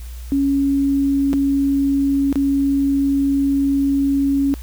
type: tone with dropouts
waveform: sine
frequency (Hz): 277.2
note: C#4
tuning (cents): 0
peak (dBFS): -14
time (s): 0.32-4.54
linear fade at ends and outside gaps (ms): 0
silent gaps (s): 1.331-1.337 / 2.327-2.357
effects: added 60 Hz sine -29 dBFS peak until 4.62 s + white hiss -45 dBFS RMS until 4.62 s